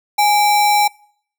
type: tone with sample-and-hold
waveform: sine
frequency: 830.6 Hz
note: G#5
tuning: in tune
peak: -10 dBFS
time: 0.18-0.88 s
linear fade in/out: 10 ms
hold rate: 3150 Hz
effects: noise-tail reverb RT60 0.6 s tail -25 dB re dry